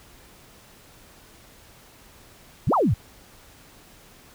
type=exponential two-way sweep; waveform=sine; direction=up then down; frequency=82.7 to 1318.5 to 82.7 Hz; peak=-17 dBFS; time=2.67-2.94 s; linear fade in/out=5 ms; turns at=2.74 s; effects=pink hiss -51 dBFS RMS until 4.34 s